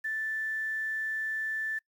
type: tone with quantisation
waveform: sine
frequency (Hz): 1760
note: A6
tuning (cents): 0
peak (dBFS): -30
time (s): 0.04-1.79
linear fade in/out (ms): 10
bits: 9
effects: noise-tail reverb RT60 0.1 s tail -23 dB re dry